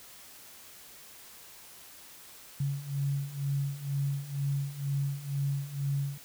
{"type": "beating tone pair", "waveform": "sine", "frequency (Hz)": [138.59, 140.69], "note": ["C#3", "C#3"], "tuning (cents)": [0, 26], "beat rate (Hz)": 2.1, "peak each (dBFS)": [-34, -31], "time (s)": [2.6, 6.18], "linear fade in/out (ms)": 5, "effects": ["white hiss -51 dBFS RMS until 6.24 s"]}